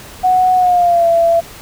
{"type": "tone with pitch glide", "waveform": "sine", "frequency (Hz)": [738, 672.9], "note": ["F#5", "E5"], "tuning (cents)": [-5, 35], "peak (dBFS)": -8, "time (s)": [0.23, 1.41], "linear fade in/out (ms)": 20, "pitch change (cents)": -160, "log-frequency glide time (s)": [0.55, 1.08], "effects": ["pink hiss -35 dBFS RMS until 1.61 s"]}